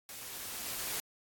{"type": "noise with level ramp", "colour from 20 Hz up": "white", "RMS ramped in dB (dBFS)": [-46, -36], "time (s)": [0.09, 1], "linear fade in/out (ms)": 0, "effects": ["AAC 64 kbps"]}